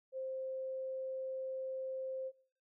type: tone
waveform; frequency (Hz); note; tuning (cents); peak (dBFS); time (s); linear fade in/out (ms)
sine; 525; C5; +6; -38; 0.12-2.32; 50
effects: noise-tail reverb RT60 0.5 s tail -22 dB re dry